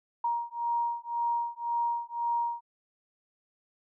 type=beating tone pair; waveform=sine; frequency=941 / 942.9 Hz; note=A#5 / A#5; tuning=+16 / +20 cents; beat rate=1.9 Hz; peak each=-31 dBFS; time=0.24-2.61 s; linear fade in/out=5 ms; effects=none